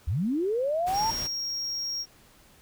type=linear sweep; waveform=sine; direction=up; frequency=62.9 to 921 Hz; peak=-24 dBFS; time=0.07-1.11 s; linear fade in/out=10 ms
type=noise; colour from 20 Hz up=pink; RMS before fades=-38 dBFS; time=0.86-1.28 s; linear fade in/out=20 ms
type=tone; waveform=triangle; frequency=5588 Hz; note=F8; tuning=in tune; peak=-28 dBFS; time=0.93-2.06 s; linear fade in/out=50 ms
effects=pink hiss -57 dBFS RMS until 2.61 s